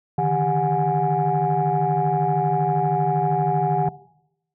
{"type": "tone cluster", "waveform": "sine", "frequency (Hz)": [145.5, 158.2, 396.3, 732, 828], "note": ["D3", "D#3", "G4", "F#5", "G#5"], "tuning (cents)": [-16, 29, 19, -19, -5], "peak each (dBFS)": [-24, -24, -27, -21, -24], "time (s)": [0.18, 3.89], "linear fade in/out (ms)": 5, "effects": ["noise-tail reverb RT60 0.8 s tail -19 dB re dry", "tanh soft clip ceiling -11 dBFS"]}